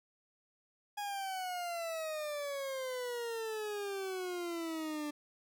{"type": "exponential sweep", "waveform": "40% pulse", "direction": "down", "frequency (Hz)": [830.6, 293.7], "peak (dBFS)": -36, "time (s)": [0.97, 5.11], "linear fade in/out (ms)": 10, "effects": []}